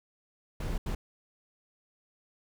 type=noise bursts at uneven times; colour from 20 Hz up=brown; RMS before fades=-32 dBFS; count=2; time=0.6-0.78 / 0.86-0.95 s; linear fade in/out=5 ms; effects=none